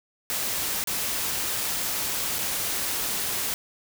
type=noise with dropouts; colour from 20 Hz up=white; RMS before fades=-28 dBFS; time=0.3-3.54 s; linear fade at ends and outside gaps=0 ms; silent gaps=0.839-0.873 / 2.385-2.39 s; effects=none